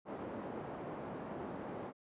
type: band-pass noise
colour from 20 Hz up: pink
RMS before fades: -44 dBFS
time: 0.05-1.93 s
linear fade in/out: 50 ms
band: 200 to 860 Hz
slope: 12 dB/octave
effects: resampled to 8000 Hz